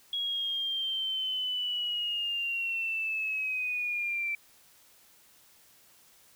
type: linear sweep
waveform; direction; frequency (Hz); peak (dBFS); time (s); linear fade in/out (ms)
sine; down; 3322 to 2333; -29; 0.13-4.35; 2
effects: white hiss -60 dBFS RMS until 6.35 s